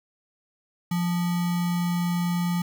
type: tone with sample-and-hold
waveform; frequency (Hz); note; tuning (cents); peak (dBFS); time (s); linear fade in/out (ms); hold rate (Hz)
sine; 174.61; F3; 0; -22; 0.91-2.62; 5; 1050
effects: none